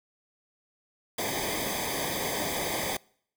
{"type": "noise with comb filter", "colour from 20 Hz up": "pink", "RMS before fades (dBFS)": -31, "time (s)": [1.18, 2.97], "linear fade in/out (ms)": 5, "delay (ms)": 0.72, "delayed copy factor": -0.9, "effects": ["noise-tail reverb RT60 0.6 s tail -25 dB re dry"]}